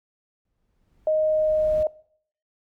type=noise with exponential growth; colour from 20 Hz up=brown; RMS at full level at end=-36 dBFS; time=0.45-1.83 s; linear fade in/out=2 ms; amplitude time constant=300 ms
type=tone with pitch glide; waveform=sine; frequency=622.3 to 618.4 Hz; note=D#5 to D#5; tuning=0 to -11 cents; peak=-18 dBFS; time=1.07-1.87 s; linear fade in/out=2 ms; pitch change=-11 cents; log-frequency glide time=1.17-1.71 s
effects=noise-tail reverb RT60 0.6 s tail -22 dB re dry